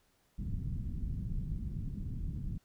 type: low-pass noise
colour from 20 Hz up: pink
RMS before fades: -37 dBFS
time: 0.38-2.58 s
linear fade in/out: 10 ms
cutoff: 200 Hz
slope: 24 dB/octave
effects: pink hiss -72 dBFS RMS until 2.64 s